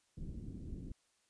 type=low-pass noise; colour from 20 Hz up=pink; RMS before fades=-45 dBFS; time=0.17-0.92 s; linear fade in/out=5 ms; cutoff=300 Hz; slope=24 dB/octave; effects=white hiss -75 dBFS RMS until 1.29 s + resampled to 22050 Hz